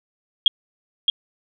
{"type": "tone with echo", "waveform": "sine", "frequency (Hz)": 3259, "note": "G#7", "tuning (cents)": -33, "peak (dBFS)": -9, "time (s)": [0.46, 0.48], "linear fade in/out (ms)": 2, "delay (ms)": 620, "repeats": 1, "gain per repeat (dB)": -5, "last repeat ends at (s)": 1.1, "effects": []}